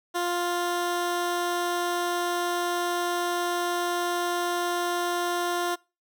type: tone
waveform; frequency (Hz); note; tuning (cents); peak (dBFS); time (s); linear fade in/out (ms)
15% pulse; 350.4; F4; +6; -19; 0.14-5.76; 20
effects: noise-tail reverb RT60 0.3 s tail -24 dB re dry